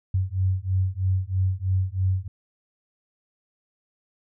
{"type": "beating tone pair", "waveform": "sine", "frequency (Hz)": [92.5, 95.6], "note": ["F#2", "G2"], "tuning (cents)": [0, -43], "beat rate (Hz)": 3.1, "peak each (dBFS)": -24, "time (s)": [0.14, 2.28], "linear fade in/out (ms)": 5, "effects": []}